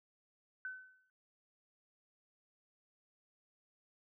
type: tone with exponential decay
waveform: sine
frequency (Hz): 1516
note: F#6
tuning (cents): +42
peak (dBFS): -38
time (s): 0.65-1.1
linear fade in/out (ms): 1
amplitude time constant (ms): 96
effects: none